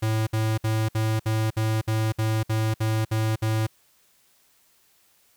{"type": "tone bursts", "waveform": "square", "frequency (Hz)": 110, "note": "A2", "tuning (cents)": 0, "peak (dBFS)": -22, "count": 12, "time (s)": [0.02, 3.669], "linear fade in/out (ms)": 10, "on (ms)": 250, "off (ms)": 59, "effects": ["white hiss -62 dBFS RMS until 5.36 s"]}